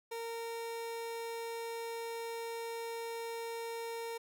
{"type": "tone", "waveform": "30% pulse", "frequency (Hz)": 461, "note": "A#4", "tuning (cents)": -19, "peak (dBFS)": -36, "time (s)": [0.11, 4.18], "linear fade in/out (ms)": 10, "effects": []}